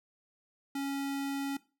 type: tone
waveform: square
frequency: 277.2 Hz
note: C#4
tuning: in tune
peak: -33 dBFS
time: 0.75-1.57 s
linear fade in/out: 5 ms
effects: noise-tail reverb RT60 0.3 s tail -18 dB re dry